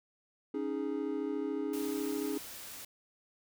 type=chord; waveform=triangle; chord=C# suspended second; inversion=none; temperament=equal; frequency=277.2 / 311.1 / 415.3 Hz; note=C#4 / D#4 / G#4; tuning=0 / 0 / 0 cents; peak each=-35 dBFS; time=0.54-2.38 s; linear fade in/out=5 ms
type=noise; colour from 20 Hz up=white; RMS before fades=-46 dBFS; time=1.73-2.85 s; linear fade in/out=5 ms
effects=none